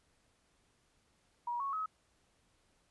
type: tone with pitch steps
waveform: sine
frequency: 957 / 1105.7 / 1277.4 Hz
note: A#5 / C#6 / D#6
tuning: +45 / -5 / +45 cents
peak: -34 dBFS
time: 1.47-1.86 s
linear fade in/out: 5 ms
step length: 130 ms
effects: pink hiss -73 dBFS RMS until 2.9 s + resampled to 24000 Hz